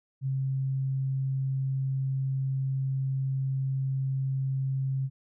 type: tone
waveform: sine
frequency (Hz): 134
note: C3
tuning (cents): +42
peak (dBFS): -26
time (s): 0.21-5.1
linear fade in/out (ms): 50
effects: none